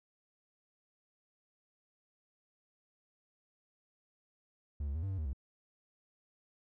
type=tone with pitch steps; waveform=triangle; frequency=72.7 / 70 / 80.4 / 97.5 / 95.6 / 77.5 / 65.9 Hz; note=D2 / C#2 / E2 / G2 / G2 / D#2 / C2; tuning=-17 / +18 / -43 / -9 / -43 / -6 / +13 cents; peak=-32 dBFS; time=4.8-5.332 s; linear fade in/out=5 ms; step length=76 ms; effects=none